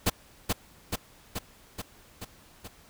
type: noise with echo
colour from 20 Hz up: pink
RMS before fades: -23 dBFS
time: 0.06-0.1 s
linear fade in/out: 10 ms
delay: 430 ms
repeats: 6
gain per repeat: -3 dB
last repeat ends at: 2.68 s
effects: pink hiss -56 dBFS RMS until 2.89 s